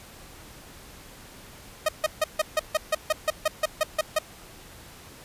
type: tone bursts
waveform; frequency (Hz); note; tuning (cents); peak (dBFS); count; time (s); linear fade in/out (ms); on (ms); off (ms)
sawtooth; 622.3; D#5; 0; -16; 14; 1.86-4.188; 5; 27; 150
effects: pink hiss -47 dBFS RMS until 5.24 s + resampled to 32000 Hz

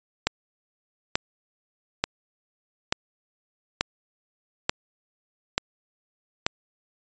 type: click train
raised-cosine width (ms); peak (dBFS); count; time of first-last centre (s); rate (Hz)
0.2; -3; 8; 0.27-6.465; 1.13
effects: resampled to 16000 Hz

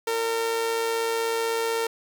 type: tone with amplitude modulation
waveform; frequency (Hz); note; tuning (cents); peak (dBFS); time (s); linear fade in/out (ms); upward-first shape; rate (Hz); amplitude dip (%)
sawtooth; 456.3; A#4; -37; -18; 0.07-1.87; 5; sine; 116; 40
effects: none

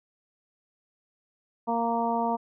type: harmonic tone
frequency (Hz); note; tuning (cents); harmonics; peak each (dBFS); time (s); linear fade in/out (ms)
232.3; A#3; -6; 1 / 2 / 3 / 4 / 5; -30 / -33 / -29 / -28 / -38; 1.67-2.37; 20
effects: none

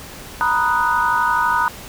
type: chord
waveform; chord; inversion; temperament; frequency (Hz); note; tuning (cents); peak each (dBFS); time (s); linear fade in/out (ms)
sine; B major seventh; third; equal with one note detuned; 932.3 / 984.3 / 1244.5 / 1480; A#5 / B5 / D#6 / F#6; 0 / -6 / 0 / 0; -20; 0.41-1.68; 0
effects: tanh soft clip ceiling -4 dBFS + pink hiss -36 dBFS RMS until 1.88 s

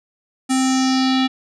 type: tone with low-pass filter sweep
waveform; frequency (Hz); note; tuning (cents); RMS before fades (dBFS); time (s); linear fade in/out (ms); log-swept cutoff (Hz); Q
square; 261.6; C4; 0; -17; 0.49-1.28; 20; 8700 to 3500; 3.6
effects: none

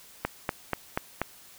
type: click train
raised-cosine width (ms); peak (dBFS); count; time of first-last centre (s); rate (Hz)
0.5; -11; 5; 0.25-1.216; 4.14
effects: white hiss -52 dBFS RMS until 1.58 s

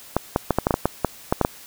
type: clicks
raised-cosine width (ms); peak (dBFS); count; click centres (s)
1; -3; 12; 0.166 / 0.361 / 0.507 / 0.586 / 0.669 / 0.708 / 0.741 / 0.856 / 1.047 / 1.325 / 1.413 / 1.449
effects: white hiss -44 dBFS RMS until 1.66 s

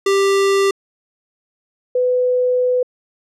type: tone pair in turn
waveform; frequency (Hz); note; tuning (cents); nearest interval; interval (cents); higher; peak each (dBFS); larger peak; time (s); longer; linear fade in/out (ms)
square / sine; 393.7 / 500.1; G4 / B4; +8 / +22; major third; 414; second; -13; neither; 0.06-0.71 / 1.95-2.83; second; 5
effects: low-pass 9000 Hz 12 dB/octave

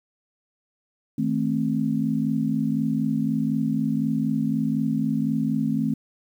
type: chord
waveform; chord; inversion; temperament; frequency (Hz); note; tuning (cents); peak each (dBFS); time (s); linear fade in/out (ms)
sine; A diminished; second; just; 158.4 / 220 / 264; Eb3 / A3 / C4; +31 / 0 / +16; -27 / -24 / -25; 1.18-5.94; 5
effects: 9-bit

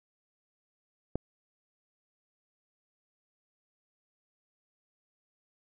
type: click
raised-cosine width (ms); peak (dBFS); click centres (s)
2; -17; 1.156
effects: none

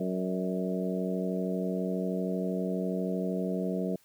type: harmonic tone with a mistuned harmonic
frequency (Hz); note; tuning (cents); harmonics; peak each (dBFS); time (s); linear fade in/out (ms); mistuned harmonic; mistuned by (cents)
92.5; F#2; 0; 2 / 3 / 4 / 5 / 6 / 7; -31 / -37 / -37 / -36 / -42 / -38; 0-3.96; 5; 6; +58
effects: white hiss -64 dBFS RMS until 4.04 s

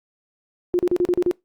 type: tone bursts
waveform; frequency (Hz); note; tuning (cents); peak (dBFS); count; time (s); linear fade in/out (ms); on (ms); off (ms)
sine; 355.2; F4; +29; -15; 7; 0.74-1.312; 0; 50; 37
effects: noise-tail reverb RT60 0.2 s tail -24 dB re dry + Opus 48 kbps

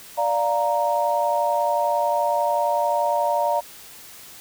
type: chord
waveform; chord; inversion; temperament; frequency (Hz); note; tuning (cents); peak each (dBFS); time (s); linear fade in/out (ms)
sine; Bb major; first; equal; 587.3 / 698.5 / 932.3; D5 / F5 / Bb5; 0 / 0 / 0; -23 / -24 / -22; 0.17-3.61; 20
effects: white hiss -43 dBFS RMS until 4.4 s

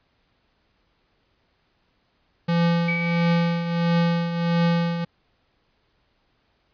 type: tone with tremolo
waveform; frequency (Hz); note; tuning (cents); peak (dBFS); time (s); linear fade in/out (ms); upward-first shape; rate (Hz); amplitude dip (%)
square; 170; F3; -46; -17; 2.48-5.05; 10; triangle; 1.5; 65
type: tone with exponential decay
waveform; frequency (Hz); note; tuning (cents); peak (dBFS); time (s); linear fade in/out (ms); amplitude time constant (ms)
sine; 2272; C#7; +42; -22; 2.88-4.17; 5; 280
effects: pink hiss -67 dBFS RMS until 6.73 s + resampled to 11025 Hz

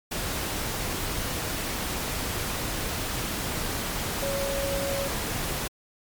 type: tone in noise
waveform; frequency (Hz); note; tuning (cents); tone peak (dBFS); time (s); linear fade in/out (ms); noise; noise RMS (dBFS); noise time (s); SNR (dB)
sine; 554.4; C#5; 0; -28; 4.22-5.08; 10; pink; -30; 0.11-5.68; -1
effects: MP3 96 kbps

